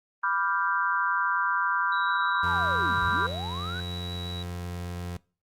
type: chord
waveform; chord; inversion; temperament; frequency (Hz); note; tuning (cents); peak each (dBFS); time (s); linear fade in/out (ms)
sine; G dominant seventh; first; equal; 987.8 / 1174.7 / 1396.9 / 1568; B5 / D6 / F6 / G6; 0 / 0 / 0 / 0; -29; 0.23-3.27; 10
type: tone with vibrato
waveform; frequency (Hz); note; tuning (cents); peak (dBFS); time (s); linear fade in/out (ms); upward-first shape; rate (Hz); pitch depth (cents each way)
sine; 3895; B7; -25; -37; 1.92-4.43; 5; triangle; 6; 9
type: linear two-way sweep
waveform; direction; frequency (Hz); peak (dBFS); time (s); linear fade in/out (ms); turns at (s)
sine; down then up; 1543 to 33.68 to 1543; -35; 2.09-3.8; 0; 3.04
type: tone with pitch glide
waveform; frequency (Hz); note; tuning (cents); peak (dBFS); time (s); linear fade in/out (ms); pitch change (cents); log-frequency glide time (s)
30% pulse; 87.31 to 88.17; F2 to F2; 0 to +17; -30; 2.43-5.17; 5; +17; 3.06-3.86
effects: noise-tail reverb RT60 0.4 s tail -24 dB re dry + Opus 32 kbps